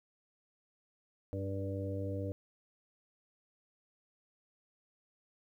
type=harmonic tone with a mistuned harmonic; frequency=98 Hz; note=G2; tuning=in tune; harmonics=1 / 2 / 3 / 4 / 5 / 6; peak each=-37 / -48 / -42 / -53 / -42 / -45 dBFS; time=1.33-2.32 s; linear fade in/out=0 ms; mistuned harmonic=5; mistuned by=-16 cents; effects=12-bit